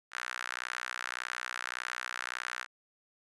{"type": "tone with high-pass filter", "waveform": "sawtooth", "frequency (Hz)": 61.74, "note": "B1", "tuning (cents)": 0, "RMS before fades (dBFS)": -39, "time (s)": [0.11, 2.67], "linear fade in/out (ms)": 50, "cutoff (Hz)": 1500, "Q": 2.9, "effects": ["resampled to 22050 Hz"]}